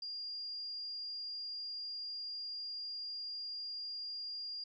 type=tone; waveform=sine; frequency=4812 Hz; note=D8; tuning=41 cents sharp; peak=-40 dBFS; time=0.02-4.64 s; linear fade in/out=5 ms; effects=none